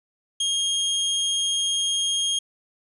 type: tone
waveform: sawtooth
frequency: 3243 Hz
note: G#7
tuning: 42 cents flat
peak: -18 dBFS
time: 0.4-2.39 s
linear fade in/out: 5 ms
effects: resampled to 24000 Hz